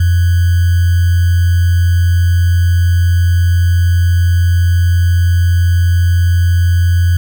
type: tone with sample-and-hold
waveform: sine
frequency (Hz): 87.1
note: F2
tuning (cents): -4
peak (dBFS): -7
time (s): 0-7.17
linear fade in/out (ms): 5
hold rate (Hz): 1575
effects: none